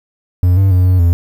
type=tone with pitch steps; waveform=triangle; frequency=90 / 96.8 / 91 / 91.7 / 85.7 Hz; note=F#2 / G2 / F#2 / F#2 / F2; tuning=-47 / -21 / -28 / -15 / -32 cents; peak=-5 dBFS; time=0.43-1.13 s; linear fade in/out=0 ms; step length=140 ms; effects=7-bit